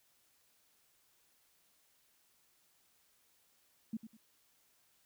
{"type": "tone with echo", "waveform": "sine", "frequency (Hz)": 222.1, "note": "A3", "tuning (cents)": 16, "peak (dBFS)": -35, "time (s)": [3.93, 3.97], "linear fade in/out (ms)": 5, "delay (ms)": 100, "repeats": 2, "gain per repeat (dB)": -11, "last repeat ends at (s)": 4.17, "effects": ["white hiss -72 dBFS RMS until 5.05 s"]}